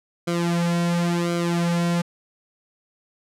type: tone with flanger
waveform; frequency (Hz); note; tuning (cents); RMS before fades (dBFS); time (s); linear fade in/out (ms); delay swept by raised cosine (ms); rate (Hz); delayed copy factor
sawtooth; 171.9; F3; -27; -22; 0.27-2.02; 10; 1.1 to 3.4; 0.94; -0.9
effects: low-pass 10000 Hz 12 dB/octave